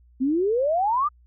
sine exponential sweep, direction up, 250 to 1244.5 Hz, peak -19 dBFS, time 0.2-1.09 s, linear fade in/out 20 ms, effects added 60 Hz sine -52 dBFS peak until 1.26 s

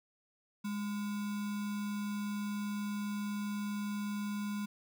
sine tone with sample-and-hold, 206.1 Hz, G#3, 13 cents flat, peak -34 dBFS, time 0.64-4.66 s, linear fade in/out 10 ms, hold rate 1225 Hz, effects none

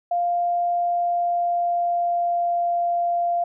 sine tone with pitch glide, 698.5 to 693.7 Hz, F5 to F5, 0 to -12 cents, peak -19 dBFS, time 0.11-3.44 s, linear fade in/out 5 ms, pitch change -12 cents, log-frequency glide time 0.73-2.7 s, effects none

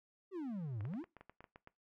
triangle exponential two-way sweep, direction down then up, 403.7 to 97 to 403.7 Hz, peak -37 dBFS, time 0.31-1.05 s, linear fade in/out 50 ms, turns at 0.82 s
clicks, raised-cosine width 0.5 ms, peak -38 dBFS, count 11, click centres 0.808 / 0.853 / 0.937 / 1.041 / 1.167 / 1.21 / 1.296 / 1.406 / 1.442 / 1.559 / 1.674 s
effects noise-tail reverb RT60 0.2 s tail -20 dB re dry

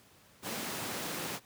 pink high-pass noise, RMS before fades -38 dBFS, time 0.42-1.4 s, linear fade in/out 50 ms, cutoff 150 Hz, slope 12 dB/octave, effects pink hiss -61 dBFS RMS until 1.45 s + high-pass 80 Hz 12 dB/octave

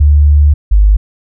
sine tone pair in turn, 73.42 / 50.85 Hz, D2 / G#1, 0 / -36 cents, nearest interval tritone, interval 636 cents, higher first, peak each -3 dBFS, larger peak neither, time 0-0.54 / 0.71-0.97 s, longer first, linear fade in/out 10 ms, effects none

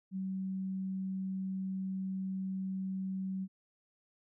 sine tone, 190 Hz, F#3, 46 cents sharp, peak -34 dBFS, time 0.11-3.48 s, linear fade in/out 50 ms, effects none

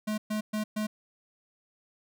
square tone bursts, 213.8 Hz, A3, 49 cents flat, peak -29 dBFS, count 4, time 0.07-0.87 s, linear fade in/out 10 ms, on 110 ms, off 120 ms, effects none

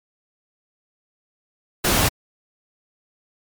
pink noise, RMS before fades -18 dBFS, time 1.84-2.09 s, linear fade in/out 10 ms, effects MP3 96 kbps

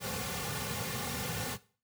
pink noise with comb filter, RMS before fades -36 dBFS, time 0-1.58 s, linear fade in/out 50 ms, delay 3.1 ms, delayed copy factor -0.9, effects noise-tail reverb RT60 0.4 s tail -18 dB re dry + high-pass 80 Hz 12 dB/octave

